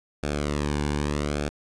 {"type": "tone with flanger", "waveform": "sawtooth", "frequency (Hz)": 73.3, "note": "D2", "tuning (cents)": -3, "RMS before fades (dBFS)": -27, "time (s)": [0.23, 1.49], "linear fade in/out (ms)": 0, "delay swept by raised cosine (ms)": [1, 1.57], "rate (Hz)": 0.8, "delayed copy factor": -0.75, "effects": ["resampled to 22050 Hz"]}